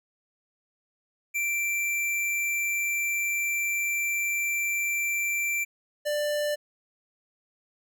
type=tone pair in turn; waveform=square; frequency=2349 / 591.7 Hz; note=D7 / D5; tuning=0 / +13 cents; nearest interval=2 octaves; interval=2387 cents; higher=first; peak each=-26 / -26 dBFS; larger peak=neither; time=1.34-5.65 / 6.05-6.56 s; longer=first; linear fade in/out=20 ms; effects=none